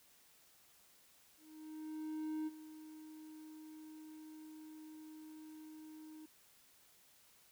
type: tone with ADSR envelope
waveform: triangle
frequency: 311.1 Hz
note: D#4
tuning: in tune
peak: -35 dBFS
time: 1.37-6.26 s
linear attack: 1100 ms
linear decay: 28 ms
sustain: -14 dB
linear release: 7 ms
effects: white hiss -67 dBFS RMS until 7.51 s